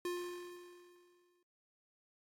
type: tone with exponential decay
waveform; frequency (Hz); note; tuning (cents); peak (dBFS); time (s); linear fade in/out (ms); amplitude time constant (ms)
square; 353.4; F4; +21; -36; 0.05-1.43; 2; 300
effects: AAC 64 kbps